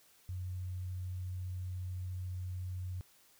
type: tone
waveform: sine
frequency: 91.4 Hz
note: F#2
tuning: 21 cents flat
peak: -37 dBFS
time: 0.29-3.01 s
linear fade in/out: 0 ms
effects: white hiss -65 dBFS RMS until 3.39 s